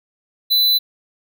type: tone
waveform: square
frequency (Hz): 4000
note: B7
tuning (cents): +21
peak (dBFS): -13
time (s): 0.5-0.79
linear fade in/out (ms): 20
effects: none

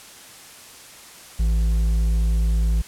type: tone with hard clipping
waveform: triangle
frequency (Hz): 54.9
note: A1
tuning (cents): -3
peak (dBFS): -18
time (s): 1.39-2.82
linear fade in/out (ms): 10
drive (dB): 9
effects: white hiss -43 dBFS RMS until 2.87 s + low-pass 11000 Hz 12 dB/octave

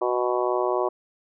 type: harmonic tone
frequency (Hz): 123.6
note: B2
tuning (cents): +2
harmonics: 3 / 4 / 5 / 6 / 7 / 8 / 9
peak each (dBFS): -25 / -30 / -27 / -32 / -33 / -30 / -32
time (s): 0.01-0.89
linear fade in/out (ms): 10
effects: none

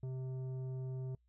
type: tone with tanh clipping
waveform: triangle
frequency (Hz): 130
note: C3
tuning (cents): -11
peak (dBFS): -40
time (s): 0.03-1.15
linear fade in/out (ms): 2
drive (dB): 14
effects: noise-tail reverb RT60 0.1 s tail -26 dB re dry + added 60 Hz sine -70 dBFS peak until 1.28 s

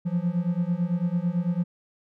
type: beating tone pair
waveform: triangle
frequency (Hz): 170.2 / 179.2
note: F3 / F3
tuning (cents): -44 / +45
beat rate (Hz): 9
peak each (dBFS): -24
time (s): 0.05-1.64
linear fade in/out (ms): 20
effects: none

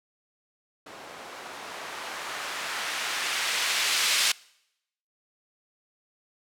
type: noise with low-pass filter sweep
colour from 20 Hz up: violet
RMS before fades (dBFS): -30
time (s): 0.86-4.32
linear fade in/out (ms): 5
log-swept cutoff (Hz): 560 to 3300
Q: 0.76
effects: noise-tail reverb RT60 0.8 s tail -24 dB re dry

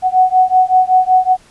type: beating tone pair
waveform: sine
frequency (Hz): 740 / 745.3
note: F#5 / F#5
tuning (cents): 0 / +12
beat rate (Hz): 5.3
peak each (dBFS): -11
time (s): 0.02-1.37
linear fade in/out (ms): 50
effects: pink hiss -47 dBFS RMS until 1.5 s + resampled to 24000 Hz

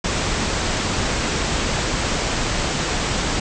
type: low-pass noise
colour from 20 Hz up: pink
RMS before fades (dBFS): -22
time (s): 0.04-3.4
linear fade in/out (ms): 5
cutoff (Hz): 8100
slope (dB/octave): 96
effects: none

